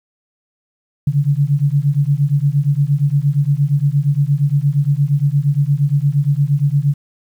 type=beating tone pair; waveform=sine; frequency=138.59 / 147.19 Hz; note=C#3 / D3; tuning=0 / +4 cents; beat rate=8.6 Hz; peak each=-15 dBFS; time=1.07-6.94 s; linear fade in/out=5 ms; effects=8-bit